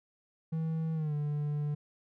triangle tone with pitch glide, 161 to 147.64 Hz, E3 to D3, -41 to +9 cents, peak -28 dBFS, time 0.52-1.75 s, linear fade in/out 10 ms, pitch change -150 cents, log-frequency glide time 0.94-1.14 s, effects none

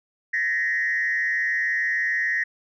sine tone with frequency modulation, 1864.7 Hz, A#6, in tune, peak -20 dBFS, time 0.33-2.44 s, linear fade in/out 10 ms, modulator 143 Hz, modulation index 0.87, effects tanh soft clip ceiling -16 dBFS

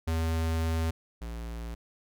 square tone pair in turn, 81.4 / 57.56 Hz, E2 / A#1, -21 / -21 cents, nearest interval tritone, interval 600 cents, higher first, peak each -27 / -36 dBFS, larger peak first, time 0.07-0.91 / 1.21-1.75 s, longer first, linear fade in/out 10 ms, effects none

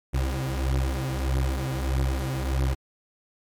30% pulse beating tone pair, 65.41 / 67.01 Hz, C2 / C2, 0 / +42 cents, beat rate 1.6 Hz, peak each -24 dBFS, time 0.13-2.75 s, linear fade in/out 20 ms, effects MP3 96 kbps

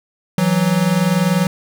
square tone pair together, 164.81 / 184.99 Hz, E3 / F#3, 0 / 0 cents, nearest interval major second, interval 200 cents, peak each -18 / -16 dBFS, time 0.38-1.47 s, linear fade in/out 2 ms, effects none

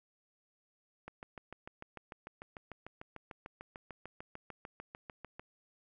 click train, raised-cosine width 0.5 ms, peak -30 dBFS, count 30, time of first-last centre 1.08-5.395 s, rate 6.72 Hz, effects none

